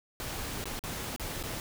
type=noise with dropouts; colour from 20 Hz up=pink; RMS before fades=-37 dBFS; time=0.2-1.6 s; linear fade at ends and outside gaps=0 ms; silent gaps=0.641-0.656 / 0.792-0.838 / 1.162-1.197 / 1.428-1.437 s; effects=none